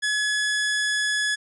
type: tone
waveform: sawtooth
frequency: 1697 Hz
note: G#6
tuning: 37 cents sharp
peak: -18 dBFS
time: 0.02-1.36 s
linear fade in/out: 20 ms
effects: resampled to 24000 Hz